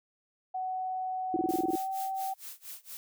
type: tone with pitch glide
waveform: sine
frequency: 747 to 769.3 Hz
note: F#5 to G5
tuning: +16 to -33 cents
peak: -31 dBFS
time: 0.54-2.34 s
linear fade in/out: 10 ms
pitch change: +51 cents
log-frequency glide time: 1.37-1.93 s
type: tone bursts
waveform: sine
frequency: 333.1 Hz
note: E4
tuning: 18 cents sharp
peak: -25 dBFS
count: 9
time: 1.34-1.755 s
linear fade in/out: 2 ms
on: 23 ms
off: 26 ms
type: noise with tremolo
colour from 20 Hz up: blue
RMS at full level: -42 dBFS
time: 1.49-2.97 s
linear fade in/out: 0 ms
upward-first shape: sine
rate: 4.3 Hz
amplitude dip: 95%
effects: none